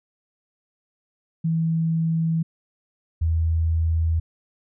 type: tone pair in turn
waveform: sine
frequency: 163.1 / 81.55 Hz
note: E3 / E2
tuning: -18 / -18 cents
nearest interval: octave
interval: 1200 cents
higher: first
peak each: -19 / -18 dBFS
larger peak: second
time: 1.44-2.43 / 3.21-4.2 s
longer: neither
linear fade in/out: 10 ms
effects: none